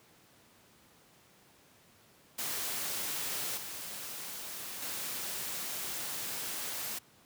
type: noise with level steps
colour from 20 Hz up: white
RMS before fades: -36 / -42 / -38 dBFS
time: 2.38-6.99 s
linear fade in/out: 10 ms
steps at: 3.57 / 4.82 s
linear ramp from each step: 5 ms
effects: pink hiss -62 dBFS RMS until 7.25 s + high-pass 100 Hz 12 dB/octave